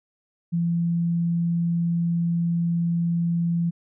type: tone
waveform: sine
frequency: 169.8 Hz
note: F3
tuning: 48 cents flat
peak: -20 dBFS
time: 0.52-3.71 s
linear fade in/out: 20 ms
effects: none